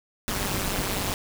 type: noise with amplitude modulation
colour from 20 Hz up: pink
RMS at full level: -24 dBFS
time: 0.28-1.14 s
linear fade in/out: 0 ms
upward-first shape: sine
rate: 196 Hz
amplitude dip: 90%
effects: none